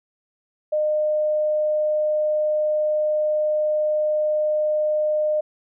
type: tone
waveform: sine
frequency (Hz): 609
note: D#5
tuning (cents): -37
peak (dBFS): -18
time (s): 0.72-5.41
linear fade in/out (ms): 10
effects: none